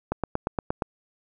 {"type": "click train", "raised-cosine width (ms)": 1, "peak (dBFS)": -11, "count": 7, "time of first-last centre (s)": [0.12, 0.822], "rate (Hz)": 8.55, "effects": []}